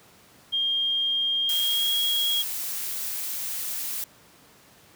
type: tone with pitch glide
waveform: sine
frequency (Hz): 3215 to 3296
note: G7 to G#7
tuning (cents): +43 to -14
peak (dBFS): -22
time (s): 0.52-2.43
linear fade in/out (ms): 20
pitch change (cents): +43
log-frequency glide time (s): 1.41-1.94
type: noise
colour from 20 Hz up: blue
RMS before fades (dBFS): -31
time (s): 1.49-4.04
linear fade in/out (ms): 2
effects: pink hiss -54 dBFS RMS until 4.95 s + high-pass 100 Hz 12 dB/octave